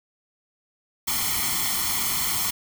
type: noise with comb filter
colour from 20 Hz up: white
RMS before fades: -25 dBFS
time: 1.07-2.51 s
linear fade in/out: 10 ms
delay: 0.93 ms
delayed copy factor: +0.8
effects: none